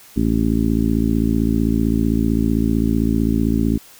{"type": "harmonic tone", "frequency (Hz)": 55.6, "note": "A1", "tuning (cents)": 19, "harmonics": [1, 2, 3, 4, 5, 6, 7], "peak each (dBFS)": [-22, -24, -25, -19, -20, -28, -30], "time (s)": [0.16, 3.78], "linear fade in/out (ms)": 10, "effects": ["white hiss -45 dBFS RMS until 3.99 s"]}